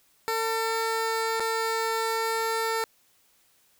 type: tone with dropouts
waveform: 15% pulse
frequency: 449.9 Hz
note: A4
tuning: 39 cents sharp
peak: -19 dBFS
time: 0.28-2.84 s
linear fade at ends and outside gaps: 0 ms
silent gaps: 1.398-1.404 s
effects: white hiss -64 dBFS RMS until 3.79 s